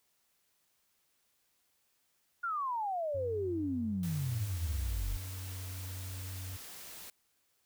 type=exponential sweep; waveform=sine; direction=down; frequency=1435 to 40.36 Hz; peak=-32 dBFS; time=2.43-5.17 s; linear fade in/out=10 ms
type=tone; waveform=triangle; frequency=92.8 Hz; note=F#2; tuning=6 cents sharp; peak=-38 dBFS; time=3.14-6.57 s; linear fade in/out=10 ms
type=noise; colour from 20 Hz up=white; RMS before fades=-48 dBFS; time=4.03-7.1 s; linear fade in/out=2 ms
effects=white hiss -75 dBFS RMS until 7.65 s